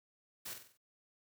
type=noise with echo; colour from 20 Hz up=white; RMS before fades=-44 dBFS; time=0.45-0.54 s; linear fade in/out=10 ms; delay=47 ms; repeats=5; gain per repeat=-6 dB; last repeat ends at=0.775 s; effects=none